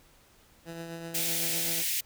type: tone with tremolo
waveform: 15% pulse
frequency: 166.7 Hz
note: E3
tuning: 20 cents sharp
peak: -30 dBFS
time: 0.65-1.84 s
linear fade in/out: 50 ms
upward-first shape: triangle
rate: 7.9 Hz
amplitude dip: 40%
type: high-pass noise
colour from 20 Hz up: white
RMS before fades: -30 dBFS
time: 1.14-2.01 s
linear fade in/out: 10 ms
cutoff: 1900 Hz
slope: 48 dB/octave
effects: pink hiss -60 dBFS RMS until 2.05 s